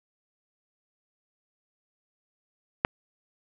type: click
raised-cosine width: 0.5 ms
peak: -5 dBFS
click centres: 2.849 s
effects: none